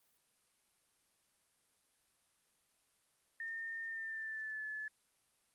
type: tone with pitch glide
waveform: sine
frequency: 1819 to 1725.9 Hz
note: A#6 to A6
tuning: -43 to -34 cents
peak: -40 dBFS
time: 3.4-4.88 s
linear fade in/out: 2 ms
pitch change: -91 cents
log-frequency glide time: 3.86-4.66 s
effects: white hiss -75 dBFS RMS until 5.54 s + Opus 32 kbps